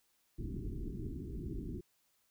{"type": "low-pass noise", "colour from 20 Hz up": "pink", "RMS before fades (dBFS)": -41, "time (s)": [0.38, 1.81], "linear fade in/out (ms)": 10, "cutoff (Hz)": 400, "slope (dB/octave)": 96, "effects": ["white hiss -75 dBFS RMS until 2.3 s"]}